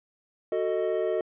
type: chord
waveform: triangle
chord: D# diminished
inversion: first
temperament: equal with one note detuned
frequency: 370 / 445.6 / 622.3 Hz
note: F#4 / A4 / D#5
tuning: 0 / +22 / 0 cents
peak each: -27 dBFS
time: 0.52-1.21 s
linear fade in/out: 2 ms
effects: resampled to 8000 Hz